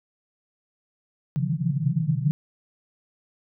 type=band-pass noise; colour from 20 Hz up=white; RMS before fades=-24 dBFS; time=1.36-2.31 s; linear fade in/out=0 ms; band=130 to 170 Hz; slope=96 dB/octave; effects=none